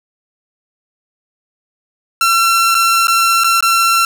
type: tone with dropouts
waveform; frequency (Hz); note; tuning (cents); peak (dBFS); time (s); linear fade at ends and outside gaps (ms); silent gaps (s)
sawtooth; 1354; E6; +46; -6; 2.21-4.05; 2; 2.746-2.75 / 3.071-3.081 / 3.437-3.443 / 3.607-3.625
effects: none